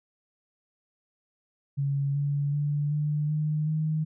sine tone with pitch steps, 140 / 143.02 / 146.11 / 149.27 / 152.49 / 155.79 Hz, C#3 / D3 / D3 / D3 / D#3 / D#3, +18 / -46 / -9 / +29 / -35 / +3 cents, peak -24 dBFS, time 1.77-4.05 s, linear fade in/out 20 ms, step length 380 ms, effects none

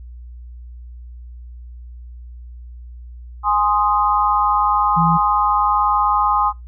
sine chord, Ab major, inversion none, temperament equal, 830.6 / 1046.5 / 1244.5 Hz, Ab5 / C6 / Eb6, 0 / 0 / 0 cents, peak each -18 dBFS, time 3.43-6.53 s, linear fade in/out 50 ms
sine tone, 165.7 Hz, E3, 9 cents sharp, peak -16 dBFS, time 4.96-5.18 s, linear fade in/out 20 ms
effects noise-tail reverb RT60 0.2 s tail -24 dB re dry + added 60 Hz sine -33 dBFS peak until 6.67 s

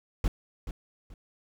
brown noise with echo, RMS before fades -24 dBFS, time 0.24-0.28 s, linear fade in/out 2 ms, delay 430 ms, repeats 2, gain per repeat -11 dB, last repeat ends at 1.14 s, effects none

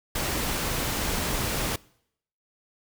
pink noise, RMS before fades -28 dBFS, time 0.15-1.76 s, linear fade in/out 5 ms, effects noise-tail reverb RT60 0.7 s tail -23 dB re dry

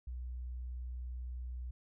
sine tone, 61.74 Hz, B1, in tune, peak -39 dBFS, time 0.07-1.71 s, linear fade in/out 5 ms, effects none

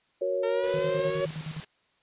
sine chord, F# major, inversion none, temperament equal, 370 / 466.2 / 554.4 Hz, F#4 / A#4 / C#5, 0 / 0 / 0 cents, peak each -32 / -33 / -27 dBFS, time 0.21-1.26 s, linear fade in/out 10 ms
sawtooth linear sweep, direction up, 453.1 to 568 Hz, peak -28 dBFS, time 0.43-1.25 s, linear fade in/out 5 ms
white noise, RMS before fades -40 dBFS, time 0.63-1.65 s, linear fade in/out 10 ms
sine tone with tremolo, 156.4 Hz, D#3, 9 cents sharp, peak -32 dBFS, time 0.74-1.6 s, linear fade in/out 0 ms, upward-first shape square, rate 9.7 Hz, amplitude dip 75%
effects white hiss -68 dBFS RMS until 2.02 s + resampled to 8000 Hz

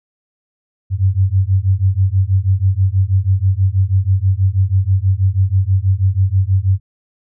sine beating tone pair, 92.7 / 98.9 Hz, F#2 / G2, +4 / +16 cents, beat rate 6.2 Hz, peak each -14 dBFS, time 0.9-6.8 s, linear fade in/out 50 ms, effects none

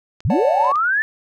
clicks, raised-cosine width 0.2 ms, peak -24 / -23 / -20 dBFS, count 3, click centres 0.205 / 0.647 / 0.757 s
sine linear sweep, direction up, 73.42 to 1788 Hz, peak -15 dBFS, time 0.25-1.02 s, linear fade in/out 0 ms
triangle chord, D major seventh, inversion third, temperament equal, 554.4 / 587.3 / 740 / 880 Hz, C#5 / D5 / F#5 / A5, 0 / 0 / 0 / 0 cents, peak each -22 dBFS, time 0.3-0.72 s, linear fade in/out 2 ms
effects none

